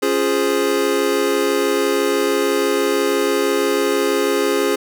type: chord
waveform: square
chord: Db major seventh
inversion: none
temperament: equal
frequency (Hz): 277.2 / 349.2 / 415.3 / 523.3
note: Db4 / F4 / Ab4 / C5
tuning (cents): 0 / 0 / 0 / 0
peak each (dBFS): -24 / -23 / -19 / -24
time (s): 0.02-4.76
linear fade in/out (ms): 10
effects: none